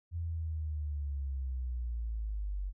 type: linear sweep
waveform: sine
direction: down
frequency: 85.5 to 46.25 Hz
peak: -33 dBFS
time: 0.11-2.73 s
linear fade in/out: 50 ms
effects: none